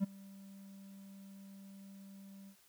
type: tone with ADSR envelope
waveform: triangle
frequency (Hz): 196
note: G3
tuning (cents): 0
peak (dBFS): -25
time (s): 0-2.56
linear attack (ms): 34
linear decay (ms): 16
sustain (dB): -24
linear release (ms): 84
effects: white hiss -67 dBFS RMS until 2.68 s